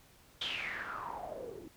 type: noise with low-pass filter sweep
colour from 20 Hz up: white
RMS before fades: -41 dBFS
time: 0.41-1.68 s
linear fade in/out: 5 ms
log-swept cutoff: 3500 to 320 Hz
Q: 7.4
effects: pink hiss -62 dBFS RMS until 1.76 s